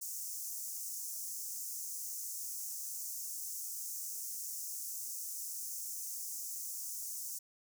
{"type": "high-pass noise", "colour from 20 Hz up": "pink", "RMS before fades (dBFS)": -42, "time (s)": [0.01, 7.39], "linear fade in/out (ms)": 10, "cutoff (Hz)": 5800, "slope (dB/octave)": 48, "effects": []}